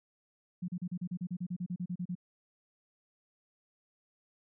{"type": "tone bursts", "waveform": "sine", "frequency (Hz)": 178.5, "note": "F3", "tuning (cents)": 38, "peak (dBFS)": -33, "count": 16, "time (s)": [0.62, 2.153], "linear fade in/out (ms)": 10, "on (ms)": 63, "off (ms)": 35, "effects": []}